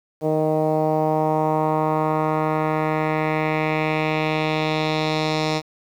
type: tone with low-pass filter sweep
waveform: 10% pulse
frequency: 155.56 Hz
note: D#3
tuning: in tune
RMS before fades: -21 dBFS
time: 0.21-5.62 s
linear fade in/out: 50 ms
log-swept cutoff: 560 to 5000 Hz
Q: 2
effects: 8-bit